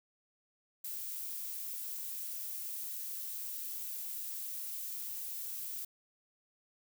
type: noise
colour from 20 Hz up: violet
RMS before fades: -41 dBFS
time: 0.84-5.85 s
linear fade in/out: 5 ms
effects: none